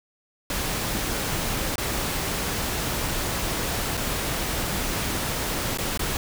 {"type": "noise with dropouts", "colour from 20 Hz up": "pink", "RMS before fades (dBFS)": -27, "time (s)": [0.5, 6.17], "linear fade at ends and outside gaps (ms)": 1, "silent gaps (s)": [[1.757, 1.781], [3.971, 3.975], [5.774, 5.785], [5.975, 5.993]], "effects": []}